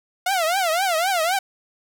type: tone with vibrato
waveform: sawtooth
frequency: 707 Hz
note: F5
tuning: 21 cents sharp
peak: -15 dBFS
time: 0.26-1.39 s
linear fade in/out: 5 ms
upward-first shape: triangle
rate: 3.9 Hz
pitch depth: 230 cents each way
effects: none